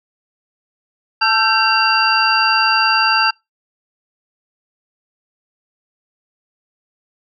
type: tone cluster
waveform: sine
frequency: 880 / 1339 / 1562 / 2750 / 4711 Hz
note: A5 / E6 / G6 / F7 / D8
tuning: 0 / +27 / -7 / -27 / +5 cents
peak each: -18 dBFS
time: 1.21-3.31 s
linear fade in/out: 10 ms
effects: noise-tail reverb RT60 0.2 s tail -26 dB re dry